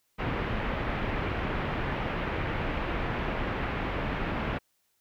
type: low-pass noise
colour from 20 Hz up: pink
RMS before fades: -31 dBFS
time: 0.18-4.59 s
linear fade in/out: 20 ms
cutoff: 2600 Hz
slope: 24 dB/octave
effects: white hiss -73 dBFS RMS until 5 s